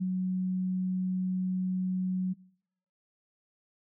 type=tone; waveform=sine; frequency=185 Hz; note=F#3; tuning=in tune; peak=-27 dBFS; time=0-2.34 s; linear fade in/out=20 ms; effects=noise-tail reverb RT60 0.7 s tail -23 dB re dry